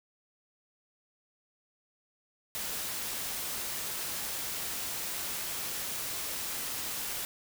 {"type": "noise", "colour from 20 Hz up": "white", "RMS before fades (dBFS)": -36, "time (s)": [2.55, 7.25], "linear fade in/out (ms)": 0, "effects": []}